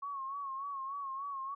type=tone with vibrato; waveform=sine; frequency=1100 Hz; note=C#6; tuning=14 cents flat; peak=-37 dBFS; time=0.02-1.55 s; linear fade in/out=10 ms; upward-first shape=sine; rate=3.4 Hz; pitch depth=60 cents each way; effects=none